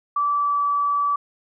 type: tone with pitch glide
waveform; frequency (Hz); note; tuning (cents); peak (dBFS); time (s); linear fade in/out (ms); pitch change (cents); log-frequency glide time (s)
sine; 1159 to 1151.7; D6 to D6; -23 to -34; -18; 0.16-1.16; 5; -11; 0.32-0.63
effects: none